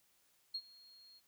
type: tone with ADSR envelope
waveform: sine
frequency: 4266 Hz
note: C8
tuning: 33 cents sharp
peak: -35 dBFS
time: 0.54-1.21 s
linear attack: 9 ms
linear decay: 58 ms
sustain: -23 dB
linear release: 41 ms
effects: tanh soft clip ceiling -31 dBFS + white hiss -73 dBFS RMS until 1.27 s